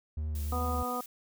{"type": "tone with vibrato", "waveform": "triangle", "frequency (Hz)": 75.7, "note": "D#2", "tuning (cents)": -47, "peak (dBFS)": -29, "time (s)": [0.17, 0.83], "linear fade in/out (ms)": 5, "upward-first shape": "triangle", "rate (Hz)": 2.6, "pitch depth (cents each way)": 40}
{"type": "noise", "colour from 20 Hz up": "blue", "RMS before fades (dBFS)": -46, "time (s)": [0.35, 1.06], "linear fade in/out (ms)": 2}
{"type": "harmonic tone", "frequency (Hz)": 246.9, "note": "B3", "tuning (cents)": 0, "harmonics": [1, 2, 3, 4, 5], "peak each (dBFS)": [-38, -38, -37, -42, -35], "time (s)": [0.52, 1.01], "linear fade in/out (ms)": 5}
{"effects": []}